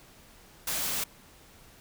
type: noise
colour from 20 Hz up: white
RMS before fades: -31 dBFS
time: 0.67-1.04 s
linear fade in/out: 5 ms
effects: pink hiss -55 dBFS RMS until 1.8 s